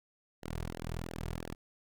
sawtooth tone with flanger, 41.2 Hz, E1, in tune, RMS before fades -40 dBFS, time 0.42-1.55 s, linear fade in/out 20 ms, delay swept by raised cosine 0.81 to 3.91 ms, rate 2.9 Hz, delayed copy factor -1, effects none

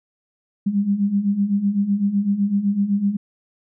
sine beating tone pair, 196 / 203.9 Hz, G3 / G#3, 0 / -32 cents, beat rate 7.9 Hz, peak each -23 / -18 dBFS, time 0.66-3.17 s, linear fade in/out 10 ms, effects none

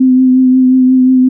sine tone with vibrato, 257.1 Hz, C4, 30 cents flat, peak -4 dBFS, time 0-1.29 s, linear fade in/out 10 ms, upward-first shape triangle, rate 5.6 Hz, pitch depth 24 cents each way, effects none

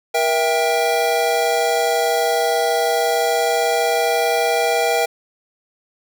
square chord, E diminished, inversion second, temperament just, 474.7 / 659.3 / 791.1 Hz, Bb4 / E5 / G5, +31 / 0 / +16 cents, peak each -21 dBFS, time 0.14-5.06 s, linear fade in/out 10 ms, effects none

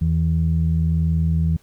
sine tone pair together, 81.3 / 162.6 Hz, E2 / E3, -23 / -23 cents, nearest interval octave, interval 1200 cents, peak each -18 dBFS, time 0.01-1.57 s, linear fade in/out 10 ms, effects tanh soft clip ceiling -9 dBFS + pink hiss -57 dBFS RMS until 1.62 s

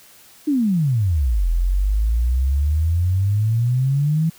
sine exponential two-way sweep, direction down then up, 311.1 to 41.15 to 165.1 Hz, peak -15 dBFS, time 0.47-4.3 s, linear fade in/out 10 ms, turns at 1.49 s, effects white hiss -48 dBFS RMS until 4.38 s

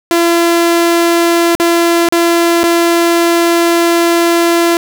sawtooth tone with dropouts, 339.7 Hz, F4, 48 cents flat, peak -4 dBFS, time 0.11-4.77 s, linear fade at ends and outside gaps 0 ms, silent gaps 1.551-1.599 / 2.087-2.124 / 2.633-2.639 s, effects none

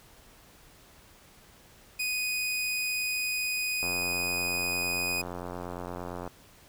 sawtooth tone, 2489 Hz, D#7, in tune, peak -25 dBFS, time 1.99-5.22 s, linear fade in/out 10 ms
click train, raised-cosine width 1 ms, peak -23 dBFS, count 218, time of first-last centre 3.83-6.276 s, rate 88.7 Hz
effects pink hiss -56 dBFS RMS until 6.68 s

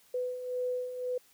sine beating tone pair, 498 / 499.9 Hz, B4 / B4, +14 / +21 cents, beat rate 1.9 Hz, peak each -39 / -32 dBFS, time 0.14-1.18 s, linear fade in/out 5 ms, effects white hiss -63 dBFS RMS until 1.33 s

